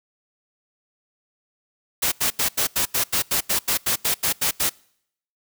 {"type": "noise bursts", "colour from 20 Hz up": "white", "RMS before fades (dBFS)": -21, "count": 15, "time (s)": [2.02, 4.696], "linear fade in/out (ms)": 10, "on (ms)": 100, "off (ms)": 84, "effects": ["noise-tail reverb RT60 0.7 s tail -26 dB re dry"]}